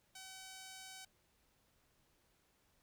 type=tone; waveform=5% pulse; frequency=760 Hz; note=F#5; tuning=46 cents sharp; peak=-39 dBFS; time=0.15-1.05 s; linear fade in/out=5 ms; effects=pink hiss -75 dBFS RMS until 2.82 s